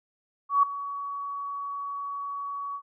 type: tone with ADSR envelope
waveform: sine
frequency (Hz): 1128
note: C#6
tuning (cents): +30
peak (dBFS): -15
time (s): 0.49-2.82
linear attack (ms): 140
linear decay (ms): 5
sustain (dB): -16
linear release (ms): 68
effects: none